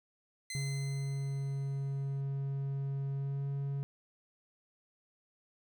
15% pulse tone with exponential decay, 2059 Hz, C7, 28 cents flat, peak -32 dBFS, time 0.5-2.21 s, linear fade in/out 2 ms, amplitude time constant 370 ms
triangle tone with pitch glide, 137.8 to 139.32 Hz, C#3 to C#3, -10 to +9 cents, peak -31 dBFS, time 0.55-3.83 s, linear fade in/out 0 ms, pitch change +19 cents, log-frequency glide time 3.14-3.48 s
effects none

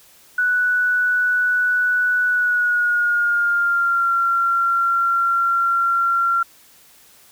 sine tone with pitch glide, 1480 to 1372.9 Hz, F#6 to F6, 0 to -30 cents, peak -15 dBFS, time 0.38-6.43 s, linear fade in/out 5 ms, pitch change -130 cents, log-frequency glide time 2.27-4.12 s, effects white hiss -50 dBFS RMS until 7.31 s

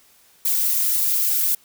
violet noise with flanger, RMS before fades -20 dBFS, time 0.45-1.55 s, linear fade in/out 5 ms, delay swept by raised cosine 1.2 to 3.2 ms, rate 3.8 Hz, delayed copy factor -0.7, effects white hiss -55 dBFS RMS until 1.64 s

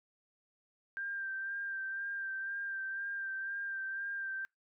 sine tone with vibrato, 1582 Hz, G6, 15 cents sharp, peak -36 dBFS, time 0.97-4.45 s, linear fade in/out 0 ms, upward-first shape sine, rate 2 Hz, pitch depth 24 cents each way, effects noise-tail reverb RT60 0.2 s tail -26 dB re dry

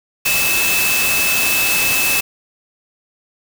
sine tone in noise, 2614 Hz, E7, 15 cents flat, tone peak -17 dBFS, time 0.25-2.21 s, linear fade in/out 10 ms, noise white, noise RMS -18 dBFS, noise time 0.25-2.21 s, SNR -2 dB, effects none

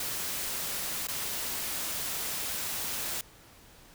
white noise with dropouts, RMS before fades -34 dBFS, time 0-3.21 s, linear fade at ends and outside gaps 2 ms, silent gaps 1.071-1.084 s, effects pink hiss -55 dBFS RMS until 3.94 s

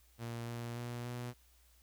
sawtooth tone with pitch steps, 117.2 / 118.3 / 120.2 / 121.6 Hz, A#2 / A#2 / B2 / B2, +10 / +26 / -46 / -26 cents, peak -36 dBFS, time 0.18-1.34 s, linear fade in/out 50 ms, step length 290 ms, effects added 60 Hz sine -65 dBFS peak until 1.82 s + white hiss -69 dBFS RMS until 1.82 s

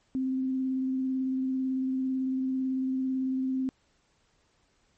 sine tone with vibrato, 261.6 Hz, C4, in tune, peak -26 dBFS, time 0.15-3.69 s, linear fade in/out 0 ms, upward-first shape square, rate 18 Hz, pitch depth 11 cents each way, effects pink hiss -69 dBFS RMS until 4.97 s + MP3 32 kbps

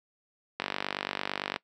click train, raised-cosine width 0.3 ms, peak -13 dBFS, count 48, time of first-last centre 0.6-1.561 s, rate 48.9 Hz, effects noise-tail reverb RT60 0.1 s tail -21 dB re dry + high-pass 200 Hz 12 dB/octave

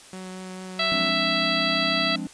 sawtooth tone with vibrato, 185.9 Hz, F#3, 8 cents sharp, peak -31 dBFS, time 0.13-1.1 s, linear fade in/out 2 ms, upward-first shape triangle, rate 4.5 Hz, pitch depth 9 cents each way
harmonic tone, 661 Hz, E5, 5 cents sharp, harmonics 1 / 2 / 3 / 4 / 5 / 6 / 7, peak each -29 / -29 / -29 / -29 / -29 / -29 / -29 dBFS, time 0.79-2.16 s, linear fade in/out 5 ms
triangle chord, D half-diminished seventh, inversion first, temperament equal, 174.61 / 207.7 / 261.6 / 293.7 Hz, F3 / Ab3 / C4 / D4, 0 / 0 / 0 / 0 cents, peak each -32 dBFS, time 0.92-2.27 s, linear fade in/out 0 ms
effects white hiss -47 dBFS RMS until 2.33 s + resampled to 22050 Hz

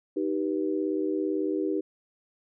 sine chord, Eb augmented, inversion none, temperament just, 311.1 / 388.9 / 486.1 Hz, Eb4 / G4 / B4, 0 / -14 / -28 cents, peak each -28 / -29 / -34 dBFS, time 0.16-1.81 s, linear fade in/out 10 ms, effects none

